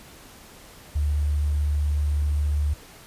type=tone with sample-and-hold; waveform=sine; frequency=73.7 Hz; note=D2; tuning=7 cents sharp; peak=-20 dBFS; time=0.95-2.74 s; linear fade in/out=10 ms; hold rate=8820 Hz; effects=pink hiss -47 dBFS RMS until 3.06 s + resampled to 32000 Hz